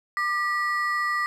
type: ring-modulated tone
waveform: triangle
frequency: 1568 Hz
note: G6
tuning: in tune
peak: -18 dBFS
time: 0.17-1.26 s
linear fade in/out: 0 ms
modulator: 373 Hz
effects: none